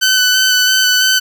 15% pulse tone with vibrato, 1510 Hz, F#6, 35 cents sharp, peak -3 dBFS, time 0.01-1.2 s, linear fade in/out 20 ms, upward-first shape square, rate 3 Hz, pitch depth 14 cents each way, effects none

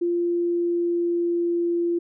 sine tone with pitch glide, 346.4 to 343.4 Hz, F4 to F4, -14 to -29 cents, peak -20 dBFS, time 0.01-1.99 s, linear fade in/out 10 ms, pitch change -15 cents, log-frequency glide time 0.12-1.77 s, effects none

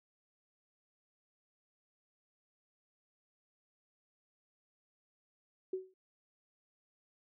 sine tone with exponential decay, 375.2 Hz, F#4, 24 cents sharp, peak -31 dBFS, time 5.73-5.94 s, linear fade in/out 5 ms, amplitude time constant 44 ms, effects none

